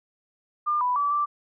sine tone with pitch steps, 1200 / 991 / 1153 / 1172 Hz, D6 / B5 / D6 / D6, +37 / +6 / -32 / -4 cents, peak -21 dBFS, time 0.66-1.26 s, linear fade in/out 20 ms, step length 150 ms, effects none

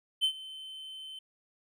triangle tone with ADSR envelope, 3074 Hz, G7, 35 cents flat, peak -21 dBFS, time 0.21-1.19 s, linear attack 30 ms, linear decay 82 ms, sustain -19 dB, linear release 4 ms, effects none

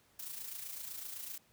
blue noise with amplitude modulation, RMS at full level -42 dBFS, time 0.19-1.38 s, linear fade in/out 5 ms, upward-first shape sine, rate 27.9 Hz, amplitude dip 55%, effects pink hiss -68 dBFS RMS until 1.52 s + high-pass 60 Hz 12 dB/octave

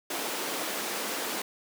pink high-pass noise, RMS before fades -33 dBFS, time 0.1-1.42 s, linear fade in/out 5 ms, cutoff 260 Hz, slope 24 dB/octave, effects none

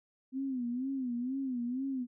sine tone with vibrato, 254.8 Hz, C4, 46 cents flat, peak -32 dBFS, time 0.32-2.07 s, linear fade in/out 50 ms, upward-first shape sine, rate 2.1 Hz, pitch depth 120 cents each way, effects none

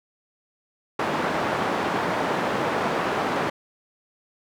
white band-pass noise, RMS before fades -25 dBFS, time 0.99-3.5 s, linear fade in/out 5 ms, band 160 to 1100 Hz, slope 12 dB/octave, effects none

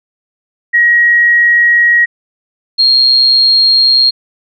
sine tone pair in turn, 1897 / 4243 Hz, A#6 / C8, +30 / +23 cents, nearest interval octave + major second, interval 1393 cents, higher second, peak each -5 dBFS, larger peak neither, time 0.73-2.06 / 2.78-4.11 s, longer neither, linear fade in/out 20 ms, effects none

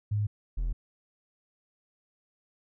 sine / triangle tone pair in turn, 104.4 / 41.43 Hz, G#2 / E1, +10 / +9 cents, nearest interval octave + major third, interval 1601 cents, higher first, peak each -25 dBFS, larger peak neither, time 0.11-0.27 / 0.57-0.73 s, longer neither, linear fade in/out 10 ms, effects none

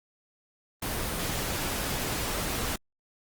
pink noise, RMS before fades -31 dBFS, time 0.82-2.76 s, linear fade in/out 5 ms, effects Opus 24 kbps

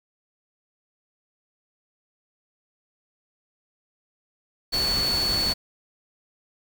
sine tone in noise, 4435 Hz, C#8, in tune, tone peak -22 dBFS, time 4.72-5.54 s, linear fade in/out 20 ms, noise pink, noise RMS -30 dBFS, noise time 4.72-5.54 s, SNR +5 dB, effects none

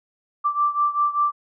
sine beating tone pair, 1172 / 1177.1 Hz, D6 / D6, -4 / +4 cents, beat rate 5.1 Hz, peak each -20 / -23 dBFS, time 0.44-1.32 s, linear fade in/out 20 ms, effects none

